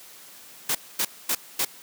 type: noise bursts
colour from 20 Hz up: white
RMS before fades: -24 dBFS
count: 4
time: 0.69-1.65 s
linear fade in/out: 5 ms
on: 60 ms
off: 240 ms
effects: white hiss -47 dBFS RMS until 1.82 s + high-pass 150 Hz 12 dB/octave